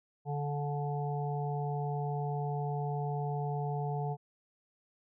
harmonic tone, 144.9 Hz, D3, 23 cents flat, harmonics 1 / 3 / 5 / 6, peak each -33 / -40 / -39 / -43 dBFS, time 0.25-4.17 s, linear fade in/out 50 ms, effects none

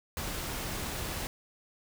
pink noise, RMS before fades -36 dBFS, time 0.17-1.27 s, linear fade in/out 0 ms, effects none

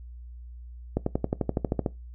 accelerating click train, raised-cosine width 2 ms, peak -11 dBFS, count 12, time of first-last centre 0.97-1.862 s, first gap 94 ms, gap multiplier 0.97, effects noise-tail reverb RT60 0.2 s tail -20 dB re dry + added 60 Hz sine -40 dBFS peak until 2.14 s

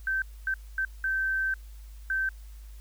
sine tone bursts at uneven times, 1551 Hz, G6, 19 cents flat, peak -25 dBFS, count 5, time 0.07-0.22 / 0.47-0.54 / 0.78-0.85 / 1.04-1.54 / 2.1-2.29 s, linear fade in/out 2 ms, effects added 52 Hz sine -42 dBFS peak until 2.8 s + white hiss -60 dBFS RMS until 2.8 s

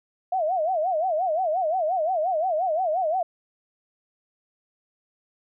sine tone with vibrato, 683 Hz, F5, 39 cents flat, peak -21 dBFS, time 0.32-3.23 s, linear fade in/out 5 ms, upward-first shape sine, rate 5.7 Hz, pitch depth 200 cents each way, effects none

